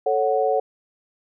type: chord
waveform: sine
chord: F# minor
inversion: first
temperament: equal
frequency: 440 / 554.4 / 740 Hz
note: A4 / C#5 / F#5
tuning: 0 / 0 / 0 cents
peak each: -22 dBFS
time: 0.06-0.6 s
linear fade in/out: 5 ms
effects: none